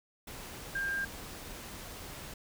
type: tone in noise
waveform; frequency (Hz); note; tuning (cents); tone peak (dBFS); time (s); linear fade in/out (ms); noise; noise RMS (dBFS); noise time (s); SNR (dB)
sine; 1598; G6; +33; -31; 0.75-1.05; 5; pink; -45; 0.27-2.34; +11
effects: none